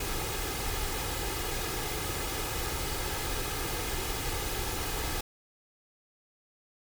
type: noise with comb filter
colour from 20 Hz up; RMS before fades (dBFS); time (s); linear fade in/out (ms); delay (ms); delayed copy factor
pink; -33; 0-5.21; 5; 2.4; +0.55
effects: none